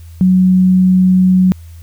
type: tone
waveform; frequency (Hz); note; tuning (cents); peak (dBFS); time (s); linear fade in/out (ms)
sine; 185; F#3; 0; -6; 0.21-1.52; 0
effects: added 83 Hz sine -31 dBFS peak until 1.82 s + white hiss -49 dBFS RMS until 1.82 s